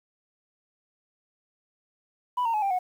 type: tone with pitch steps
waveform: sine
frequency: 989 / 917.5 / 851.1 / 789.5 / 732.4 Hz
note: B5 / A#5 / G#5 / G5 / F#5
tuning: +2 / -28 / +42 / +12 / -18 cents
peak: -21 dBFS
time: 2.37-2.79 s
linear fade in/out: 10 ms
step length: 84 ms
effects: tanh soft clip ceiling -21 dBFS + 9-bit